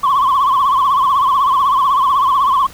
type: tone with vibrato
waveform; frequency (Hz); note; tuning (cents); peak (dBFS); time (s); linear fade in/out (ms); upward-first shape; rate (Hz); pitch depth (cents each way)
sine; 1077; C6; +50; -8; 0.03-2.67; 10; triangle; 16; 140
effects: tanh soft clip ceiling -8 dBFS + pink hiss -38 dBFS RMS until 2.73 s